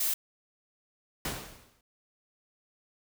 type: noise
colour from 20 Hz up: blue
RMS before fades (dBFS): -29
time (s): 0-0.14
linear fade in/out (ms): 5
type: noise with exponential decay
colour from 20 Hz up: pink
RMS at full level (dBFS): -31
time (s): 1.25-1.81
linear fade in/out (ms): 2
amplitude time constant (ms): 120
effects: none